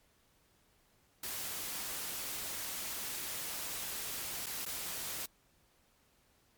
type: noise with dropouts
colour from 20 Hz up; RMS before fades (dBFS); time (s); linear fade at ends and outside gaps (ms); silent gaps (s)
white; -40; 1.23-5.26; 5; 4.461-4.465 / 4.651-4.661
effects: pink hiss -70 dBFS RMS until 6.57 s + MP3 96 kbps